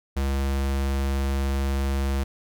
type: tone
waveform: square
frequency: 68.3 Hz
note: C#2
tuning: 25 cents flat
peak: -23 dBFS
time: 0.16-2.24 s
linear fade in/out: 10 ms
effects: none